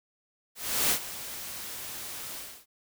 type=noise with ADSR envelope; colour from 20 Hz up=white; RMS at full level=-24 dBFS; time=0.55-2.66 s; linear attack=360 ms; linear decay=79 ms; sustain=-15 dB; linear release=300 ms; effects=none